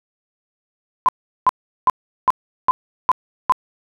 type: tone bursts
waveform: sine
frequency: 1016 Hz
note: B5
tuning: 49 cents sharp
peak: -9 dBFS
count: 7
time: 1.06-3.522 s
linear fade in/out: 0 ms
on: 26 ms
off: 380 ms
effects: none